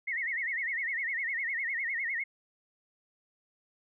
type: tone with vibrato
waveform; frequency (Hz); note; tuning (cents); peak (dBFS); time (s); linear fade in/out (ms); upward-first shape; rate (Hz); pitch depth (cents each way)
sine; 1999; B6; +20; -30; 0.07-2.24; 10; sine; 9.9; 170
effects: none